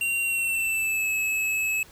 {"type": "tone with pitch glide", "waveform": "square", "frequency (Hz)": [2758, 2588], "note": ["F7", "E7"], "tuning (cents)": [-22, -32], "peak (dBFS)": -24, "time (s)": [0.01, 1.83], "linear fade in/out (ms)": 2, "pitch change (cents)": -110, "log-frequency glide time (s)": [0.23, 1.1], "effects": ["pink hiss -51 dBFS RMS until 1.91 s"]}